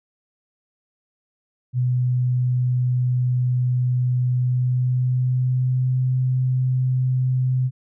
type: tone with pitch glide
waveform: sine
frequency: 125.1 to 128.25 Hz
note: B2 to C3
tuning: +23 to -34 cents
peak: -17 dBFS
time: 1.73-7.71 s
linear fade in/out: 50 ms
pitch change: +43 cents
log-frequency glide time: 4.36-6.06 s
effects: none